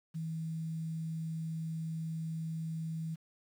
sine tone with quantisation, 161.3 Hz, E3, 37 cents flat, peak -35 dBFS, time 0.14-3.16 s, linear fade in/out 20 ms, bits 10, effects none

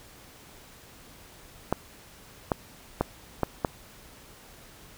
clicks, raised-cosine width 1 ms, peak -9 dBFS, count 5, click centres 1.726 / 2.518 / 3.01 / 3.433 / 3.648 s, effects pink hiss -51 dBFS RMS until 4.97 s

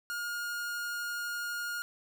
45% pulse tone, 1424 Hz, F6, 33 cents sharp, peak -34 dBFS, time 0.1-1.82 s, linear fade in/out 0 ms, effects none

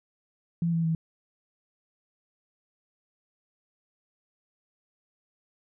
sine tone with pitch steps, 168.9 / 165.62 / 162.39 Hz, E3 / E3 / E3, +42 / +8 / -26 cents, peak -23 dBFS, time 0.62-0.95 s, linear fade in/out 2 ms, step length 110 ms, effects none

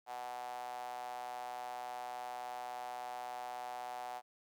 sawtooth tone with high-pass filter, 123.47 Hz, B2, in tune, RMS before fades -44 dBFS, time 0.06-4.22 s, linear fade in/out 50 ms, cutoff 770 Hz, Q 7.5, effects none

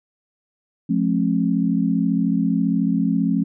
sine tone cluster, 175.9 / 214.2 / 268.7 Hz, F3 / A3 / C4, +13 / -46 / +46 cents, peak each -21 dBFS, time 0.89-3.44 s, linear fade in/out 10 ms, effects none

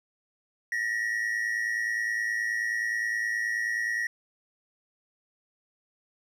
triangle tone pair together, 1800 / 1909.5 Hz, A6 / A#6, +39 / +41 cents, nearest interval minor second, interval 102 cents, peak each -31 / -26 dBFS, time 0.72-4.07 s, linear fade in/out 2 ms, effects none

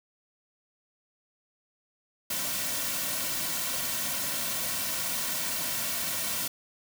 white noise with comb filter, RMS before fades -31 dBFS, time 2.3-6.48 s, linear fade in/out 5 ms, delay 2.4 ms, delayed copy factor -0.6, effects none

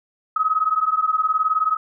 sine beating tone pair, 1262 / 1281 Hz, D#6 / E6, +24 / -50 cents, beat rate 19 Hz, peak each -20 / -20 dBFS, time 0.36-1.77 s, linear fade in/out 5 ms, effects none

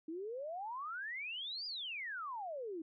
sine exponential two-way sweep, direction up then down, 308.2 to 4978 to 308.2 Hz, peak -40 dBFS, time 0.08-2.82 s, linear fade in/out 5 ms, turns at 1.66 s, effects none

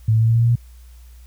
sine tone with pitch steps, 110.2 / 111.61 / 113.04 / 114.48 / 115.95 / 117.43 / 118.93 Hz, A2 / A2 / A2 / A#2 / A#2 / A#2 / A#2, +3 / +25 / +47 / -31 / -9 / +13 / +35 cents, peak -12 dBFS, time 0.08-0.556 s, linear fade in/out 5 ms, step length 68 ms, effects added 60 Hz sine -40 dBFS peak until 1.26 s + white hiss -56 dBFS RMS until 1.26 s

